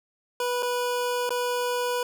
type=tone with dropouts; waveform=25% pulse; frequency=490.6 Hz; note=B4; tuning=12 cents flat; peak=-21 dBFS; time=0.4-2.03 s; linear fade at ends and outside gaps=2 ms; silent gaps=0.625-0.629 / 1.293-1.305 s; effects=none